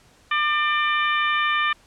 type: harmonic tone with a mistuned harmonic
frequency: 599 Hz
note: D5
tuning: 34 cents sharp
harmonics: 2 / 3 / 4 / 5 / 6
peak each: -22 / -24 / -26 / -30 / -33 dBFS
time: 0.31-1.73 s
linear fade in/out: 5 ms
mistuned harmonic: 4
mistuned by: -19 cents
effects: pink hiss -55 dBFS RMS until 1.86 s + low-pass 9000 Hz 12 dB/octave